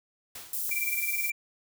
white noise with exponential decay, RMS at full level -39 dBFS, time 0.35-0.86 s, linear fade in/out 5 ms, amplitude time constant 110 ms
white high-pass noise, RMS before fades -32 dBFS, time 0.53-1.3 s, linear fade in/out 2 ms, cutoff 10000 Hz, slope 12 dB/octave
click, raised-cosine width 0.5 ms, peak -29 dBFS, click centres 0.694 s
triangle tone with tremolo, 2349 Hz, D7, in tune, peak -25 dBFS, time 0.71-1.32 s, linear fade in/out 5 ms, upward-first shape sine, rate 19 Hz, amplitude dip 85%
effects none

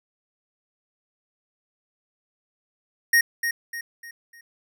square tone with echo, 1864.7 Hz, A#6, in tune, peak -15 dBFS, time 3.13-3.21 s, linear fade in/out 5 ms, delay 300 ms, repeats 4, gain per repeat -8 dB, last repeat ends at 4.41 s, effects none

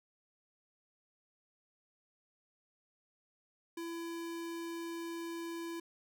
square tone, 335.5 Hz, E4, 31 cents sharp, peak -40 dBFS, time 3.77-5.8 s, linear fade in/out 5 ms, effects none

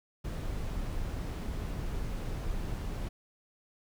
brown noise, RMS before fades -35 dBFS, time 0.24-3.09 s, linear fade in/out 10 ms, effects none

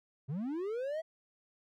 triangle linear sweep, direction up, 123.47 to 659 Hz, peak -32 dBFS, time 0.28-1.02 s, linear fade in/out 20 ms, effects none

